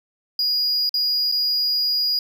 triangle tone with dropouts, 4884 Hz, D#8, 33 cents flat, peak -17 dBFS, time 0.39-2.19 s, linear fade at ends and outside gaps 2 ms, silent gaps 0.893-0.941 / 1.316-1.322 s, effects none

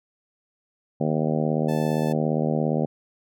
harmonic tone, 77.4 Hz, D#2, 9 cents flat, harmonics 2 / 3 / 4 / 5 / 6 / 7 / 8 / 9 / 10, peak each -25 / -26 / -32 / -31 / -31 / -30 / -33 / -35 / -37 dBFS, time 1-2.86 s, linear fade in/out 10 ms
sawtooth tone, 876 Hz, A5, 8 cents flat, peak -32 dBFS, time 1.68-2.13 s, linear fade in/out 10 ms
effects none

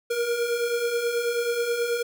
square beating tone pair, 466.2 / 475.5 Hz, A#4 / A#4, 0 / +34 cents, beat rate 9.3 Hz, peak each -32 / -25 dBFS, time 0.1-2.03 s, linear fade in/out 10 ms, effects none

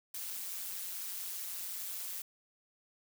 blue noise with amplitude modulation, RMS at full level -38 dBFS, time 0.14-2.22 s, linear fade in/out 5 ms, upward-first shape sine, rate 185 Hz, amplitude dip 65%, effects none

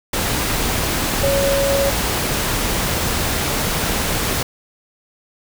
sine tone in noise, 554.4 Hz, C#5, in tune, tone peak -16 dBFS, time 1.23-1.9 s, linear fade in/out 5 ms, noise pink, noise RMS -20 dBFS, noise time 0.13-4.43 s, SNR +1 dB, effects none

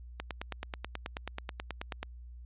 click train, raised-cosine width 0.3 ms, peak -20 dBFS, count 18, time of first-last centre 0.2-2.03 s, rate 9.29 Hz, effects added 60 Hz sine -45 dBFS peak until 2.45 s + resampled to 8000 Hz

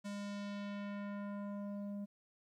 square tone with low-pass filter sweep, 202.8 Hz, G#3, 41 cents flat, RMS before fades -43 dBFS, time 0.04-2.06 s, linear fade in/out 20 ms, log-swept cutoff 8800 to 420 Hz, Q 1.1, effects 13-bit

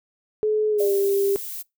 sine tone with pitch glide, 428.1 to 397.1 Hz, A4 to G4, -47 to +22 cents, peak -18 dBFS, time 0.43-1.36 s, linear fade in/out 0 ms, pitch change -131 cents, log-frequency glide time 0.7-0.91 s
violet noise, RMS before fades -33 dBFS, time 0.78-1.63 s, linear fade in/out 20 ms
sine tone with exponential decay, 596 Hz, D5, 25 cents sharp, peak -23 dBFS, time 0.8-1.23 s, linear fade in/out 5 ms, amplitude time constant 92 ms
effects noise-tail reverb RT60 0.2 s tail -24 dB re dry

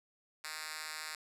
5% pulse tone with high-pass filter, 155.56 Hz, D#3, in tune, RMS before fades -43 dBFS, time 0.44-1.15 s, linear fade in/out 2 ms, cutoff 2000 Hz, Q 0.62, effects low-pass 12000 Hz 12 dB/octave

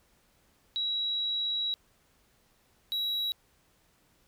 sine / triangle tone pair in turn, 3881 / 3881 Hz, B7 / B7, -31 / -31 cents, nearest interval unison, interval 0 cents, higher neither, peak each -28 / -27 dBFS, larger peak second, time 0.76-1.74 / 2.92-3.32 s, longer first, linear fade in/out 0 ms, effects pink hiss -67 dBFS RMS until 4.27 s

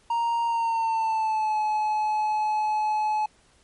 triangle tone with pitch glide, 932.3 to 854.9 Hz, A#5 to G#5, 0 to +50 cents, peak -20 dBFS, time 0.1-3.26 s, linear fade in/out 5 ms, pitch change -150 cents, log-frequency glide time 0.45-1.59 s, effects pink hiss -60 dBFS RMS until 3.63 s + MP3 48 kbps

